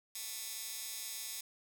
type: tone with high-pass filter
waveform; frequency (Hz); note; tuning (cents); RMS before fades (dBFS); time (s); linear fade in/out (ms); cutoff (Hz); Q
15% pulse; 221.8; A3; +14; -43; 0.15-1.41; 5; 5700; 0.66
effects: 11-bit